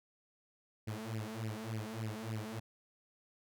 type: tone with flanger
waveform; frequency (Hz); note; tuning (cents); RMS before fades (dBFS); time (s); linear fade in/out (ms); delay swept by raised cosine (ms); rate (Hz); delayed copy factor
sawtooth; 110; A2; 0; -41; 0.87-2.6; 10; 0.39 to 4.79; 3.4; +0.95
effects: none